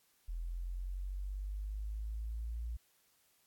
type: linear sweep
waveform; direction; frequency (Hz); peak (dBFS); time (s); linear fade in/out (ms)
sine; up; 41.5 to 58.27; -37; 0.28-2.77; 10
effects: white hiss -72 dBFS RMS until 3.46 s + AAC 64 kbps